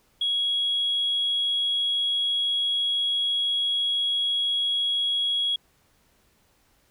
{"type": "tone", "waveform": "sine", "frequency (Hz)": 3322, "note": "G#7", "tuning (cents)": 0, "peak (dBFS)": -21, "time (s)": [0.21, 5.56], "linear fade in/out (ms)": 5, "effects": ["tanh soft clip ceiling -17 dBFS", "pink hiss -64 dBFS RMS until 6.9 s"]}